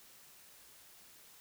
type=silence; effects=white hiss -59 dBFS RMS until 1.4 s